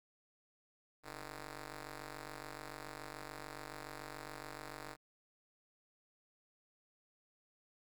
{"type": "ring-modulated tone", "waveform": "5% pulse", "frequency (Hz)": 152.5, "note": "D#3", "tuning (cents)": -34, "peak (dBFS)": -32, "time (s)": [1.03, 4.97], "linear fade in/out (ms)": 50, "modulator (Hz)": 176, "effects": []}